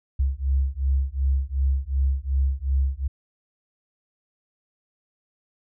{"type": "beating tone pair", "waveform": "sine", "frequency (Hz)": [66.3, 69], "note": ["C2", "C#2"], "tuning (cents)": [23, -7], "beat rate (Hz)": 2.7, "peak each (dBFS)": -23, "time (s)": [0.19, 3.08], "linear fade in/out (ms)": 10, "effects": []}